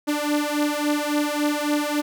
sawtooth beating tone pair, 293.7 / 297.3 Hz, D4 / D4, 0 / +21 cents, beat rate 3.6 Hz, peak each -20 dBFS, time 0.07-2.02 s, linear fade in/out 20 ms, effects none

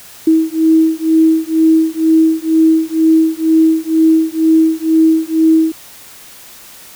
sine beating tone pair, 319.8 / 321.9 Hz, D#4 / E4, +48 / -41 cents, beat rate 2.1 Hz, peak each -11 dBFS, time 0.27-5.72 s, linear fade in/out 5 ms, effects white hiss -37 dBFS RMS until 6.95 s

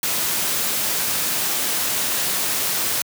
white noise, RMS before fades -22 dBFS, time 0.03-3.02 s, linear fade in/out 2 ms, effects high-pass 100 Hz 12 dB/octave

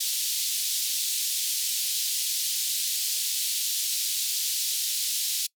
pink band-pass noise, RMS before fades -28 dBFS, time 0-5.47 s, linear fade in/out 10 ms, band 3500 to 16000 Hz, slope 24 dB/octave, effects noise-tail reverb RT60 0.1 s tail -24 dB re dry

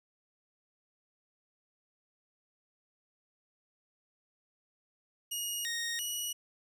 15% pulse tone with pitch steps, 2876 / 1862 / 2916 Hz, F#7 / A#6 / F#7, -50 / -2 / -26 cents, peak -27 dBFS, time 5.31-6.33 s, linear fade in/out 10 ms, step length 340 ms, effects none

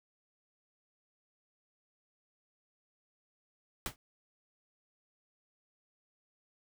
pink noise with exponential decay, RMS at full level -32 dBFS, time 3.86-3.96 s, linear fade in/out 1 ms, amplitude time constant 21 ms, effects none

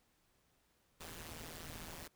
pink noise with amplitude modulation, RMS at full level -45 dBFS, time 1-2.08 s, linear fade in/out 10 ms, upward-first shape sine, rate 162 Hz, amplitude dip 100%, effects pink hiss -75 dBFS RMS until 2.15 s

